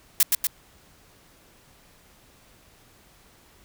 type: noise with echo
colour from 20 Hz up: blue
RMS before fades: -17 dBFS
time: 0.2-0.23 s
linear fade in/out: 2 ms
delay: 120 ms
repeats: 2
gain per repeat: -3 dB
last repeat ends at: 0.47 s
effects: pink hiss -56 dBFS RMS until 3.64 s